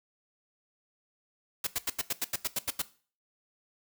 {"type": "noise bursts", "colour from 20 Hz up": "white", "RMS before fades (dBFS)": -30, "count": 11, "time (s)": [1.64, 2.82], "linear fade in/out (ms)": 5, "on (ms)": 30, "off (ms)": 85, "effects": ["noise-tail reverb RT60 0.4 s tail -17 dB re dry"]}